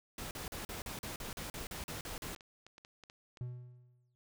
pink noise bursts, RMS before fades -43 dBFS, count 13, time 0.18-2.35 s, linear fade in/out 2 ms, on 130 ms, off 40 ms
clicks, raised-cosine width 0.2 ms, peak -36 dBFS, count 10, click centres 2.076 / 2.141 / 2.362 / 2.408 / 2.666 / 2.781 / 2.849 / 3.037 / 3.099 / 3.372 s
triangle tone with exponential decay, 123.47 Hz, B2, in tune, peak -34 dBFS, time 3.41-4.15 s, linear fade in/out 0 ms, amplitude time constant 160 ms
effects none

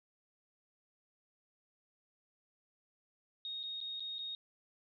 sine tone with dropouts, 3729 Hz, A#7, in tune, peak -39 dBFS, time 3.45-4.35 s, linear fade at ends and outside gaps 1 ms, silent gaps 3.631-3.636 / 3.804-3.812 / 3.997-4.004 / 4.184-4.19 s, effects none

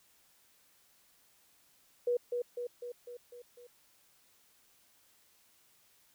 sine tone with echo, 485.1 Hz, B4, 31 cents flat, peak -27 dBFS, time 2.07-2.17 s, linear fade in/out 5 ms, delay 250 ms, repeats 6, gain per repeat -4 dB, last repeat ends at 3.67 s, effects white hiss -67 dBFS RMS until 6.14 s

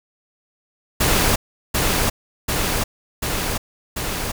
pink noise with echo, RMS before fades -17 dBFS, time 1-1.36 s, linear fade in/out 10 ms, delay 740 ms, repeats 4, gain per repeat -2 dB, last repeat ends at 4.32 s, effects none

